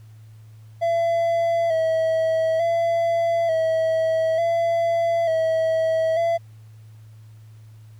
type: tone with vibrato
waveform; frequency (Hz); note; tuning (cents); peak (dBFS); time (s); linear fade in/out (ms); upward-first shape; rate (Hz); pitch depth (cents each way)
triangle; 660; E5; +2; -16; 0.81-6.38; 20; square; 0.56; 36
effects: added 109 Hz sine -42 dBFS peak until 7.99 s + pink hiss -61 dBFS RMS until 7.99 s